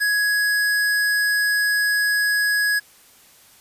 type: tone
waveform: square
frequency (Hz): 1670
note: G#6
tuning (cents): +9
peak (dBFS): -18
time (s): 0-2.8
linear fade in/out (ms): 20
effects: white hiss -51 dBFS RMS until 3.6 s + resampled to 32000 Hz